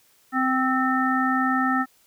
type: harmonic tone with a mistuned harmonic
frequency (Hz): 259.6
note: C4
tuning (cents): -13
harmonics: 1 / 3 / 5 / 7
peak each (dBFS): -23 / -27 / -24 / -27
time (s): 0.32-1.86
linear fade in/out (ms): 50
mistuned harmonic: 5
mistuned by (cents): +18
effects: white hiss -60 dBFS RMS until 2.06 s